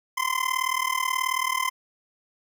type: tone with amplitude modulation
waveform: 25% pulse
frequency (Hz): 1034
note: C6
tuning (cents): -21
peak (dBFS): -16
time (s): 0.17-1.7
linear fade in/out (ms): 10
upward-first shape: sine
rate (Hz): 38.5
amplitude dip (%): 90
effects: none

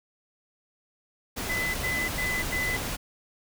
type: noise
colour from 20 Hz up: pink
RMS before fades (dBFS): -32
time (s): 1.36-2.97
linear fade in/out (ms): 20
type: tone bursts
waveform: sine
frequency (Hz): 2012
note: B6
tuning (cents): +32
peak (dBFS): -27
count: 4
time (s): 1.49-2.769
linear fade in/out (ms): 10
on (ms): 250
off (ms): 93
effects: none

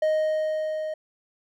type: tone with level ramp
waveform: triangle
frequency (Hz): 622.3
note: D#5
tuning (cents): 0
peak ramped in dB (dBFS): -17 to -26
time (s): 0.02-0.94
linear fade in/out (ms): 5
effects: none

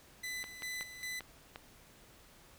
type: tone with tremolo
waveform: sawtooth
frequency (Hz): 2004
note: B6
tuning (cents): +25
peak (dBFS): -35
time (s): 0.23-1.2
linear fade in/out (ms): 10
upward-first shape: square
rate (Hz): 2.5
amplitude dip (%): 65
type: clicks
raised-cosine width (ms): 0.3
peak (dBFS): -28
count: 5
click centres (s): 0.441 / 0.622 / 0.81 / 1.207 / 1.559
effects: pink hiss -60 dBFS RMS until 2.58 s

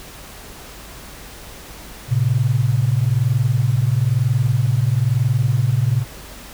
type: tone pair together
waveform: sine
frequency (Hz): 112 / 133.04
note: A2 / C3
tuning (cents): +31 / +29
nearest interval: minor third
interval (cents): 298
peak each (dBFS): -17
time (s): 2.08-6.05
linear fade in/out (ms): 50
effects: added 50 Hz sine -43 dBFS peak until 6.53 s + pink hiss -38 dBFS RMS until 6.53 s

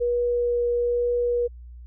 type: tone with vibrato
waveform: sine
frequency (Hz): 481.5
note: B4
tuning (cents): -44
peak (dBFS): -20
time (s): 0-1.48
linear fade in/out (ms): 20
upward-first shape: triangle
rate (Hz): 1.1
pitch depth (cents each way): 8
effects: added 60 Hz sine -39 dBFS peak until 1.86 s

